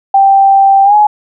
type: tone with pitch glide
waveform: sine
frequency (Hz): 784 to 840.3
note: G5 to G#5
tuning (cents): 0 to +20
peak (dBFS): -3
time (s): 0.14-1.07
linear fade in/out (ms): 5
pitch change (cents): +120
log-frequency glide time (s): 0.84-0.95
effects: none